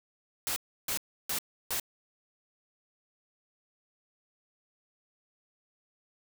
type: noise bursts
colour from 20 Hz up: white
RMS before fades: -32 dBFS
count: 4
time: 0.47-1.798 s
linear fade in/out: 0 ms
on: 92 ms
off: 320 ms
effects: none